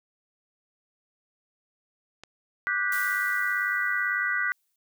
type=click; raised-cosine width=0.2 ms; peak=-25 dBFS; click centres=2.236 s
type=chord; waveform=sine; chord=G major seventh; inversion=second; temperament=just; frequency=1176 / 1470 / 1568 / 1960 Hz; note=D6 / F#6 / G6 / B6; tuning=+2 / -12 / 0 / -14 cents; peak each=-34 / -28 / -31 / -28 dBFS; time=2.67-4.52 s; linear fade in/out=0 ms
type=noise with exponential decay; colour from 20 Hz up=blue; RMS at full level=-36 dBFS; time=2.92-4.76 s; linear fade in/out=2 ms; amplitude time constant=400 ms
effects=none